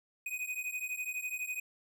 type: beating tone pair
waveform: square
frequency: 2489 / 2501 Hz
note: D#7 / D#7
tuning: 0 / +8 cents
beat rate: 12 Hz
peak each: -40 / -39 dBFS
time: 0.26-1.6 s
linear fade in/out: 5 ms
effects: none

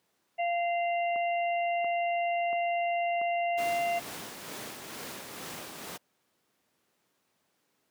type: harmonic tone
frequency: 692 Hz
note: F5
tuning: 16 cents flat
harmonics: 1 / 3 / 4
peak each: -27 / -37 / -39 dBFS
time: 0.38-4 s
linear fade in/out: 20 ms
type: click train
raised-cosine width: 1 ms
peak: -30 dBFS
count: 4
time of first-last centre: 1.16-3.215 s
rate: 1.46 Hz
type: noise with tremolo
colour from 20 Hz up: pink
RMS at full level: -39 dBFS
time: 3.57-5.98 s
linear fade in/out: 20 ms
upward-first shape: sine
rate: 2.2 Hz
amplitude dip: 35%
effects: pink hiss -74 dBFS RMS until 7.9 s + high-pass 200 Hz 12 dB/octave

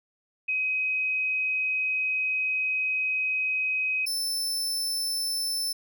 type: tone pair in turn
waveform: sine / sawtooth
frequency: 2527 / 5290 Hz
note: D#7 / E8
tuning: +26 / +5 cents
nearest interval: octave + minor second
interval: 1279 cents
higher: second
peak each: -24 dBFS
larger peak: neither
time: 0.48-4.06 / 4.06-5.73 s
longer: first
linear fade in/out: 10 ms
effects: none

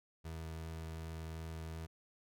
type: tone with vibrato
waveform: 30% pulse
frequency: 80.9 Hz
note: E2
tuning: 32 cents flat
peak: -40 dBFS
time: 0.24-1.87 s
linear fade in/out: 20 ms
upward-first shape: triangle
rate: 2.7 Hz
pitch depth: 9 cents each way
effects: none

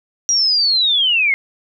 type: linear sweep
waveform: sine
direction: down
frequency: 5770 to 2093 Hz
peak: -12 dBFS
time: 0.29-1.34 s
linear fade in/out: 0 ms
effects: none

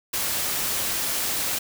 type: noise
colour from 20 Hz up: white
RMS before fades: -26 dBFS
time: 0.13-1.59 s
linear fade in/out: 10 ms
effects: none

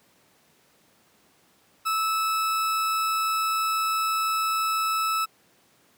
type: tone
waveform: 40% pulse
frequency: 1307 Hz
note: E6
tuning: 15 cents flat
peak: -22 dBFS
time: 1.85-5.26 s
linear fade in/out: 20 ms
effects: pink hiss -61 dBFS RMS until 5.97 s + high-pass 150 Hz 12 dB/octave

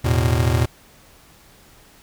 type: chord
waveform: square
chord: E suspended fourth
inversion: none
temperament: just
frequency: 82.41 / 109.88 / 123.61 Hz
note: E2 / A2 / B2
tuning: 0 / -2 / +2 cents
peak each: -21 dBFS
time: 0.04-0.66 s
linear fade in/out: 10 ms
effects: pink hiss -50 dBFS RMS until 2.02 s

